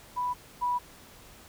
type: tone pair in turn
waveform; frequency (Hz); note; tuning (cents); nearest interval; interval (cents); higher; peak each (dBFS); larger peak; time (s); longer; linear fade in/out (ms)
sine; 987.8 / 980.4; B5 / B5; 0 / -13; unison; 13; first; -27 / -25; second; 0.16-0.34 / 0.61-0.79; neither; 20
effects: pink hiss -52 dBFS RMS until 1.48 s